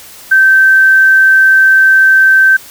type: tone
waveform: sine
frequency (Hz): 1552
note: G6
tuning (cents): -18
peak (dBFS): -3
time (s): 0.31-2.57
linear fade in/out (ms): 10
effects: white hiss -34 dBFS RMS until 2.7 s